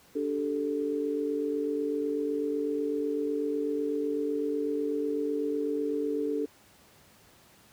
sine chord, D suspended fourth, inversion none, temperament equal with one note detuned, 292.1 / 392 / 440 Hz, D4 / G4 / A4, -9 / 0 / 0 cents, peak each -31 / -36 / -30 dBFS, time 0.15-6.46 s, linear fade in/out 10 ms, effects pink hiss -58 dBFS RMS until 7.72 s + high-pass 80 Hz 12 dB/octave

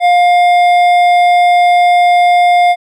sine tone with hard clipping, 707 Hz, F5, 21 cents sharp, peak -7 dBFS, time 0-2.76 s, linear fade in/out 50 ms, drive 9 dB, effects none

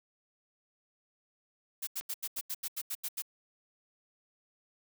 blue noise bursts, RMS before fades -36 dBFS, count 11, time 1.82-3.222 s, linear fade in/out 10 ms, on 52 ms, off 83 ms
clicks, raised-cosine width 0.2 ms, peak -29 dBFS, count 2, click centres 2.01 / 2.387 s
effects none

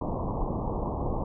pink low-pass noise, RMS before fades -30 dBFS, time 0.01-1.24 s, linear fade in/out 5 ms, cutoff 1100 Hz, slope 96 dB/octave, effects none

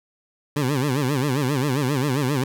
20% pulse tone with vibrato, 136.8 Hz, C#3, 23 cents flat, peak -15 dBFS, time 0.56-2.44 s, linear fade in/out 5 ms, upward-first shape sine, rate 7.5 Hz, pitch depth 170 cents each way, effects none

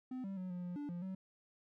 triangle tone with pitch steps, 255.8 / 194.6 / 184.3 / 178.3 / 177.3 / 290.9 / 174.6 / 189.1 Hz, C4 / G3 / F#3 / F3 / F3 / D4 / F3 / F#3, -39 / -12 / -7 / +36 / +26 / -16 / 0 / +38 cents, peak -38 dBFS, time 0.11-1.15 s, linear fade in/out 5 ms, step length 130 ms, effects none

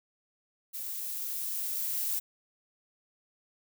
violet noise with level ramp, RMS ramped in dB -38 to -31 dBFS, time 0.73-2.2 s, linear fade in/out 20 ms, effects none

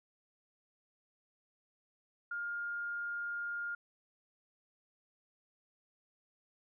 sine tone, 1412 Hz, F6, 19 cents sharp, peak -36 dBFS, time 2.31-3.75 s, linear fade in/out 5 ms, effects none

